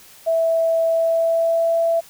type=tone with pitch glide; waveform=sine; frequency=657 to 666.2 Hz; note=E5 to E5; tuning=-6 to +18 cents; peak=-15 dBFS; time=0.26-2.01 s; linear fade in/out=20 ms; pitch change=+24 cents; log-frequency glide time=0.84-1.83 s; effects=white hiss -46 dBFS RMS until 2.09 s